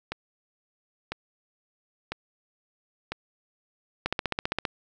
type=two click trains; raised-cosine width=0.3 ms; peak=-10 / -15 dBFS; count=10 / 4; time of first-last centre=4.06-4.652 / 0.12-3.12 s; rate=15.2 / 1 Hz; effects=none